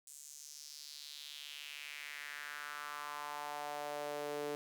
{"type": "tone with high-pass filter sweep", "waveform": "sawtooth", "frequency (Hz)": 146.83, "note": "D3", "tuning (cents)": 0, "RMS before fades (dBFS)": -45, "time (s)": [0.07, 4.55], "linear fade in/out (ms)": 0, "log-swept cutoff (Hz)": [7900, 410], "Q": 3, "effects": []}